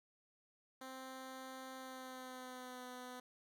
10% pulse tone with pitch glide, 261.6 to 250.5 Hz, C4 to B3, 0 to +25 cents, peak -40 dBFS, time 0.81-3.2 s, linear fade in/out 5 ms, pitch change -75 cents, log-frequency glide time 1.76-2.86 s, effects none

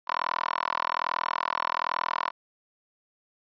10% pulse tone with high-pass filter, 41.2 Hz, E1, in tune, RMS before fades -29 dBFS, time 0.07-2.31 s, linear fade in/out 20 ms, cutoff 1000 Hz, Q 5.1, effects resampled to 11025 Hz

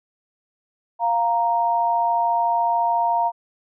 sine tone pair together, 698.5 / 932.4 Hz, F5 / A#5, 0 / 0 cents, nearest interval perfect fourth, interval 500 cents, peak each -21 / -19 dBFS, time 0.99-3.32 s, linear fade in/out 50 ms, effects none

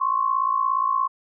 sine tone pair together, 1051.6 / 1108.7 Hz, C6 / C#6, +8 / 0 cents, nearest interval minor second, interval 92 cents, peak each -22 / -22 dBFS, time 0-1.08 s, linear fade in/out 20 ms, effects none

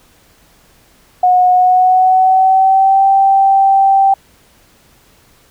sine tone with pitch glide, 728 to 780.3 Hz, F#5 to G5, -28 to -8 cents, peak -6 dBFS, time 1.23-4.14 s, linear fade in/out 5 ms, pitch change +120 cents, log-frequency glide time 1.52-3.05 s, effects pink hiss -49 dBFS RMS until 5.5 s

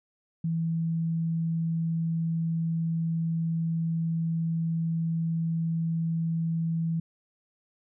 sine tone, 164.4 Hz, E3, 4 cents flat, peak -25 dBFS, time 0.44-7 s, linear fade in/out 5 ms, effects none

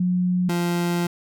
sine / 30% pulse tone pair in turn, 180.4 / 173.54 Hz, F#3 / F3, -44 / -11 cents, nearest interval minor second, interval 67 cents, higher first, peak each -18 dBFS, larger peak neither, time 0-0.49 / 0.49-1.07 s, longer second, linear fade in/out 5 ms, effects none

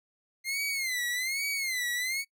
sawtooth tone with vibrato, 2093 Hz, C7, in tune, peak -26 dBFS, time 0.44-2.25 s, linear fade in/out 50 ms, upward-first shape sine, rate 1.2 Hz, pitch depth 140 cents each way, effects noise-tail reverb RT60 0.1 s tail -22 dB re dry

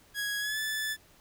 sawtooth tone with pitch glide, 1661.2 to 1742.8 Hz, G#6 to A6, 0 to -17 cents, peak -27 dBFS, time 0.14-0.97 s, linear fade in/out 50 ms, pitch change +83 cents, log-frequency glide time 0.39-0.59 s, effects pink hiss -60 dBFS RMS until 1.2 s

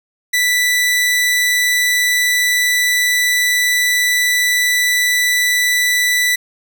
sawtooth tone, 1975.5 Hz, B6, in tune, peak -9 dBFS, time 0.33-6.36 s, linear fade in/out 10 ms, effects none

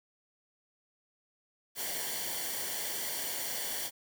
white noise with comb filter, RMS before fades -36 dBFS, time 1.75-3.91 s, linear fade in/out 50 ms, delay 0.78 ms, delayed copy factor -0.65, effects none

